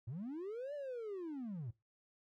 triangle linear two-way sweep, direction up then down, 102 to 595 to 102 Hz, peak -38 dBFS, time 0.07-1.71 s, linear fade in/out 10 ms, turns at 0.74 s, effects noise-tail reverb RT60 0.2 s tail -19 dB re dry + tanh soft clip ceiling -36 dBFS

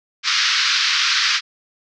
white band-pass noise, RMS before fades -18 dBFS, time 0.23-1.41 s, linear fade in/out 50 ms, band 1200 to 5500 Hz, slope 48 dB/octave, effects none

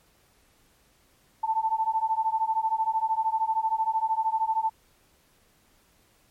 sine beating tone pair, 880 / 893 Hz, A5 / A5, 0 / +25 cents, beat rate 13 Hz, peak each -26 dBFS, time 1.43-4.7 s, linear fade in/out 10 ms, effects pink hiss -63 dBFS RMS until 6.3 s + MP3 64 kbps

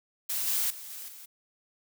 blue noise with level steps, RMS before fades -31 / -28 / -43 / -41 / -47 dBFS, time 0.29-1.26 s, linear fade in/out 10 ms, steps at 0.47 / 0.7 / 0.9 / 1.08 s, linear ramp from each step 5 ms, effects none

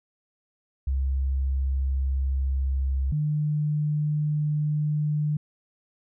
sine tone pair in turn, 67 / 150.11 Hz, C2 / D3, +42 / +38 cents, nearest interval octave + major second, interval 1396 cents, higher second, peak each -22 / -22 dBFS, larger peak neither, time 0.87-3.12 / 3.12-5.37 s, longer neither, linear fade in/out 5 ms, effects none

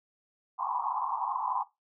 white band-pass noise, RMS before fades -32 dBFS, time 0.58-1.64 s, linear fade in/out 20 ms, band 790 to 1100 Hz, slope 96 dB/octave, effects noise-tail reverb RT60 0.2 s tail -17 dB re dry

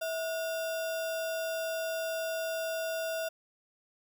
sine tone with sample-and-hold, 651 Hz, E5, 22 cents flat, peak -31 dBFS, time 0.01-3.29 s, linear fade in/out 10 ms, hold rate 2100 Hz, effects none

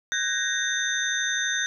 sine tone cluster, 1508 / 1640 / 1863 / 3629 / 6160 Hz, F#6 / G#6 / A#6 / A#7 / G8, +32 / -22 / -2 / -47 / -31 cents, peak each -30 dBFS, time 0.12-1.66 s, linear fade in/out 0 ms, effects none

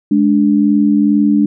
sine tone pair together, 209.6 / 291.9 Hz, G#3 / D4, +16 / -10 cents, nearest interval tritone, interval 574 cents, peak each -11 dBFS, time 0.11-1.46 s, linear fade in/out 5 ms, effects none

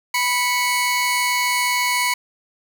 sawtooth tone pair together, 985.6 / 2217 Hz, B5 / C#7, -4 / 0 cents, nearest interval octave + major second, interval 1404 cents, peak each -17 dBFS, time 0.14-2.14 s, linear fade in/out 5 ms, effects none

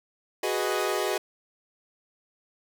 sawtooth chord, G# minor seventh, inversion third, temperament equal, 370 / 415.3 / 493.9 / 622.3 Hz, F#4 / G#4 / B4 / D#5, 0 / 0 / 0 / 0 cents, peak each -26 / -26 / -29 / -28 dBFS, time 0.43-1.18 s, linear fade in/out 5 ms, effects none

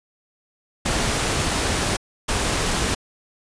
pink noise bursts at uneven times, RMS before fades -22 dBFS, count 2, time 0.85-1.97 / 2.28-2.95 s, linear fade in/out 10 ms, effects resampled to 22050 Hz

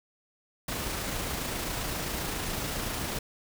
pink noise with amplitude modulation, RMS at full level -32 dBFS, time 0.68-3.19 s, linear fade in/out 5 ms, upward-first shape sine, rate 27.5 Hz, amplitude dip 25%, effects none

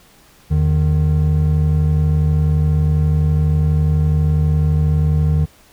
triangle tone pair together, 80.71 / 152.8 Hz, E2 / D#3, -36 / -31 cents, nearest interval major seventh, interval 1105 cents, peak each -13 dBFS, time 0.5-5.46 s, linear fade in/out 20 ms, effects pink hiss -49 dBFS RMS until 5.72 s

